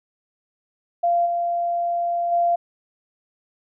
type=tone with level steps; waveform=sine; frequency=691 Hz; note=F5; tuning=19 cents flat; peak=-16 / -20 / -16 dBFS; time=1.03-2.56 s; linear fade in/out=10 ms; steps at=1.25 / 2.31 s; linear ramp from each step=20 ms; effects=none